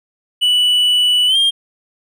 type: tone with pitch glide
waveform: triangle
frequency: 2960 to 3209 Hz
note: F#7 to G7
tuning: 0 to +40 cents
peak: -9 dBFS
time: 0.41-1.51 s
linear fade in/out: 20 ms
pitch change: +140 cents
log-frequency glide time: 1.27-1.37 s
effects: none